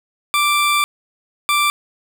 20% pulse tone pair in turn, 1174.7 / 1174.7 Hz, D6 / D6, 0 / 0 cents, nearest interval unison, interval 0 cents, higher neither, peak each -9 dBFS, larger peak neither, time 0.34-0.84 / 1.49-1.7 s, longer first, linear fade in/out 0 ms, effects none

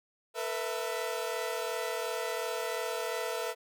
sawtooth chord, A suspended second, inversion none, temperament equal with one note detuned, 451.1 / 493.9 / 659.3 Hz, A4 / B4 / E5, +43 / 0 / 0 cents, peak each -33 dBFS, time 0.34-3.55 s, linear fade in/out 50 ms, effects none

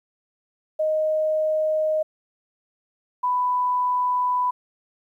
sine tone pair in turn, 622.3 / 993.6 Hz, D#5 / B5, 0 / +10 cents, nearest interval minor sixth, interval 810 cents, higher second, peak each -19 dBFS, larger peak neither, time 0.79-2.03 / 3.23-4.51 s, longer second, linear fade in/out 10 ms, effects 10-bit

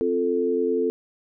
sine chord, F major, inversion second, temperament equal, 261.6 / 349.2 / 440 Hz, C4 / F4 / A4, 0 / 0 / 0 cents, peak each -27 / -26 / -22 dBFS, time 0.01-0.9 s, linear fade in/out 0 ms, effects none

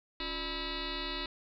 sine tone with frequency modulation, 1944 Hz, B6, 28 cents flat, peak -34 dBFS, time 0.2-1.26 s, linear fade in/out 2 ms, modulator 318 Hz, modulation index 7.5, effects 12-bit

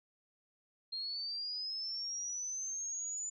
sine linear sweep, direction up, 4186 to 7040 Hz, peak -37 dBFS, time 0.92-3.3 s, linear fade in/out 10 ms, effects none

